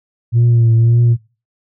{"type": "tone with vibrato", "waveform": "sine", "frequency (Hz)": 116.54, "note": "A#2", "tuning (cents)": 0, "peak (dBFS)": -6, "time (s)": [0.32, 1.17], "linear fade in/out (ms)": 50, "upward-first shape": "triangle", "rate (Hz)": 1.8, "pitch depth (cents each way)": 47, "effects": ["noise-tail reverb RT60 0.3 s tail -19 dB re dry", "tanh soft clip ceiling -6 dBFS"]}